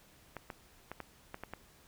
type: clicks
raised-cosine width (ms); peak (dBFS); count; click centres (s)
0.5; -26; 7; 0.367 / 0.502 / 0.916 / 1.003 / 1.344 / 1.436 / 1.536
effects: pink hiss -62 dBFS RMS until 1.87 s